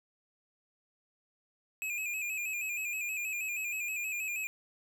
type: tone with vibrato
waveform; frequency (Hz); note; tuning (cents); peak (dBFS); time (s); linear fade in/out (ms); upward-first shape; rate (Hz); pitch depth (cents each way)
square; 2489; D#7; 0; -34; 1.82-4.47; 0; square; 6.3; 55
effects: none